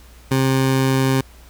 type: tone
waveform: 20% pulse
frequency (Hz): 132.9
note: C3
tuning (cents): +27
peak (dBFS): -10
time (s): 0.31-1.21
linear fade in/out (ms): 5
effects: added 60 Hz sine -43 dBFS peak until 1.49 s + pink hiss -49 dBFS RMS until 1.49 s